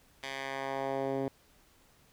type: tone with band-pass filter sweep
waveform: 10% pulse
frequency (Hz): 135.6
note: C#3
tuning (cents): -38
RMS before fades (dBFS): -35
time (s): 0.23-1.28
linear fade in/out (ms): 2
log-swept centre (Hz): 2900 to 310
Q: 0.98
effects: pink hiss -64 dBFS RMS until 2.12 s